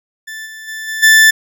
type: tone with level steps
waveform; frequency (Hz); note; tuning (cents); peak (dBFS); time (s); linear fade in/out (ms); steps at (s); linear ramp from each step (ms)
40% pulse; 1760; A6; 0; -25 / -29 / -23 / -19 / -4; 0.27-1.31; 10; 0.45 / 0.67 / 0.87 / 1.02; 20
effects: none